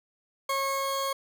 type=tone pair together; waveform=40% pulse; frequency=545.2 / 1091 Hz; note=C#5 / C#6; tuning=-29 / -28 cents; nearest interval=octave; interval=1201 cents; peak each=-31 / -27 dBFS; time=0.49-1.13 s; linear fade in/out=5 ms; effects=none